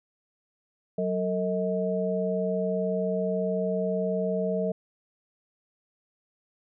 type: tone cluster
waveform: sine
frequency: 186.6 / 452.3 / 634 Hz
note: F#3 / A4 / D#5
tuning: +15 / +48 / +32 cents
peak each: -29 dBFS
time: 0.98-4.72 s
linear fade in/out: 5 ms
effects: none